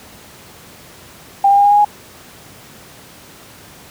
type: tone with pitch steps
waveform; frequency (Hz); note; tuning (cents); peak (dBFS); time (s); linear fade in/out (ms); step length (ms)
sine; 795 / 801.9 / 808.9 / 815.9 / 823 / 830.2; G5 / G5 / G#5 / G#5 / G#5 / G#5; +24 / +39 / -46 / -31 / -16 / -1; -7; 1.44-1.848; 5; 68
effects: pink hiss -40 dBFS RMS until 3.9 s + high-pass 80 Hz 12 dB/octave